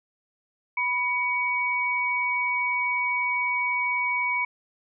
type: tone pair together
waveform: sine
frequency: 987.8 / 2254 Hz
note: B5 / C#7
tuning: 0 / +28 cents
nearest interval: octave + major second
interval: 1428 cents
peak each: -28 / -24 dBFS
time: 0.77-4.45 s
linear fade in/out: 5 ms
effects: none